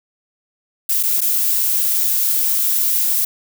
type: noise with dropouts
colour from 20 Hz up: violet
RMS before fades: -17 dBFS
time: 0.89-3.25 s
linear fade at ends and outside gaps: 5 ms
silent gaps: 1.029-1.034 / 1.207-1.215 s
effects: none